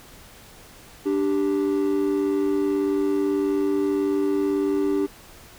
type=tone pair together; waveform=triangle; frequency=293.7 / 392 Hz; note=D4 / G4; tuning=0 / 0 cents; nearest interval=perfect fourth; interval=500 cents; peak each=-20 dBFS; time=1.05-5.07 s; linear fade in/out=20 ms; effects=tanh soft clip ceiling -12 dBFS + pink hiss -47 dBFS RMS until 5.58 s